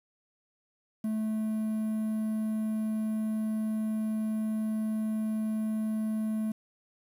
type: tone with quantisation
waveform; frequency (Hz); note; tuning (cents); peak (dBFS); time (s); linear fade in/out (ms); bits
triangle; 217.6; A3; -19; -26; 1.04-6.52; 5; 9
effects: none